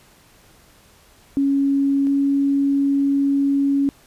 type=tone pair in turn; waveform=sine; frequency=277.2 / 278.6 Hz; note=C#4 / C#4; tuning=0 / +9 cents; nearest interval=unison; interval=9 cents; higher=second; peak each=-15 dBFS; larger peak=neither; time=1.37-2.07 / 2.07-3.89 s; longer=second; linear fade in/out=0 ms; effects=pink hiss -52 dBFS RMS until 4.06 s + resampled to 32000 Hz